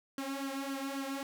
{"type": "tone with flanger", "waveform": "sawtooth", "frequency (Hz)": 273.3, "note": "C#4", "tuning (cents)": -24, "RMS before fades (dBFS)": -38, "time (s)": [0.18, 1.23], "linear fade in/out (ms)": 2, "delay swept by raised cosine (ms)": [0.64, 2.94], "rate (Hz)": 3.7, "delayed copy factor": 0.7, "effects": []}